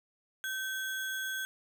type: tone with sample-and-hold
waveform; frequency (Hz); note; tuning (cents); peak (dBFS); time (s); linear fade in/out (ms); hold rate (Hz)
sine; 1546; G6; -24; -33; 0.44-1.45; 0; 4900
effects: none